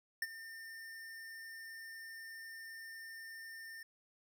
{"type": "tone with ADSR envelope", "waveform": "square", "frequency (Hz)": 1807, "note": "A6", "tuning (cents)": 46, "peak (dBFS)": -33, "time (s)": [0.22, 3.83], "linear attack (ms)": 3, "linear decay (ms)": 36, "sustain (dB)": -15, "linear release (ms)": 4, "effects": []}